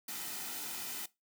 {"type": "noise with comb filter", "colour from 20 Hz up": "white", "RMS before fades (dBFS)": -41, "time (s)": [0.08, 1.06], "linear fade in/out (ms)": 5, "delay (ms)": 1.8, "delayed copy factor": -0.55, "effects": ["noise-tail reverb RT60 0.2 s tail -19 dB re dry", "high-pass 150 Hz 12 dB/octave"]}